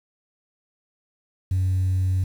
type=tone; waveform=sine; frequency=93.3 Hz; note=F#2; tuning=15 cents sharp; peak=-17 dBFS; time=1.51-2.24 s; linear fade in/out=5 ms; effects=tanh soft clip ceiling -17 dBFS + 8-bit